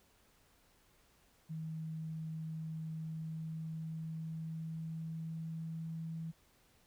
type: tone with pitch glide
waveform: sine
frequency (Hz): 159.2 to 162.55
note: D#3 to E3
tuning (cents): +40 to -24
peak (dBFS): -39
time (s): 1.49-6.32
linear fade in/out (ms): 20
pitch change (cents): +36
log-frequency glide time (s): 2.92-6.08
effects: pink hiss -69 dBFS RMS until 6.86 s